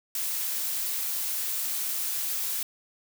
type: noise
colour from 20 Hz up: blue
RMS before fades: -30 dBFS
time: 0.15-2.63 s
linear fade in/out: 2 ms
effects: none